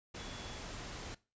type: tone in noise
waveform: sine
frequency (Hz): 3400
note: G#7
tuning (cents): +40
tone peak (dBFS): -54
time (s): 0.18-0.59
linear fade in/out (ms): 10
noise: pink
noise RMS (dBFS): -45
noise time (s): 0.14-1.15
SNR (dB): -12
effects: noise-tail reverb RT60 0.3 s tail -20 dB re dry + resampled to 16000 Hz